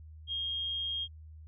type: tone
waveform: sine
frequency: 3239 Hz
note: G#7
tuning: 44 cents flat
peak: -32 dBFS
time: 0.27-1.08 s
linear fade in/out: 50 ms
effects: added 78 Hz sine -47 dBFS peak until 1.47 s